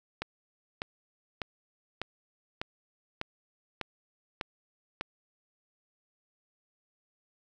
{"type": "click train", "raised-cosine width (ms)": 0.3, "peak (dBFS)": -17, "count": 9, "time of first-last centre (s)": [0.22, 5.01], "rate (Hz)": 1.67, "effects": []}